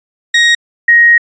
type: tone pair in turn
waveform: 30% pulse / sine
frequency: 1879 / 1879 Hz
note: A#6 / A#6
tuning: +13 / +13 cents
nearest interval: unison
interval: 0 cents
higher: neither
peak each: -3 dBFS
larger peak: neither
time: 0.34-0.55 / 0.88-1.18 s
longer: second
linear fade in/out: 5 ms
effects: resampled to 16000 Hz